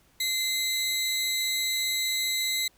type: tone pair together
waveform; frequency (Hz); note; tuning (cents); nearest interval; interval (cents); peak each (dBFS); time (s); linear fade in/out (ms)
25% pulse; 2070 / 3901; C7 / B7; -19 / -22; major seventh; 1097; -26 / -24; 0.2-2.68; 5
effects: pink hiss -63 dBFS RMS until 2.77 s